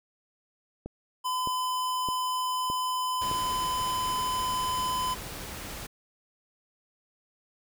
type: click train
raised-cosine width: 2 ms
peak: -23 dBFS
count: 5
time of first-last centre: 0.86-3.314 s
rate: 1.63 Hz
type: tone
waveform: square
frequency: 1013 Hz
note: B5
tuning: 44 cents sharp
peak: -28 dBFS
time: 1.24-5.15 s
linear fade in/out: 20 ms
type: noise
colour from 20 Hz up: pink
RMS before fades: -39 dBFS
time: 3.21-5.87 s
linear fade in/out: 10 ms
effects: none